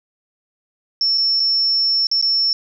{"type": "tone with dropouts", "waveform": "sine", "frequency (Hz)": 5400, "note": "E8", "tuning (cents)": 41, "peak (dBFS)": -14, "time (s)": [1.01, 2.53], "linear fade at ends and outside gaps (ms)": 1, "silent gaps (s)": [[1.176, 1.18], [1.397, 1.401], [2.069, 2.114], [2.214, 2.225]], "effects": []}